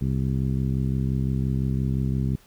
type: harmonic tone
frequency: 65.8 Hz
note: C2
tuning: 10 cents sharp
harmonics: 1 / 2 / 3 / 4 / 5 / 6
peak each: -28 / -24 / -28 / -34 / -41 / -41 dBFS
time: 0.01-2.36 s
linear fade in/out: 5 ms
effects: pink hiss -56 dBFS RMS until 2.46 s